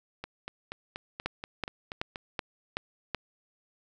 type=two click trains; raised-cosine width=0.3 ms; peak=-21 / -14 dBFS; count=9 / 6; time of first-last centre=0.24-2.158 / 1.26-3.147 s; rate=4.17 / 2.65 Hz; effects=none